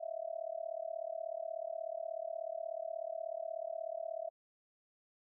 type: tone with amplitude modulation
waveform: sine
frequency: 656 Hz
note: E5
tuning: 9 cents flat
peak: -34 dBFS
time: 0-4.3 s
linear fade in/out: 20 ms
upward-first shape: sine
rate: 36.5 Hz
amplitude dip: 100%
effects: none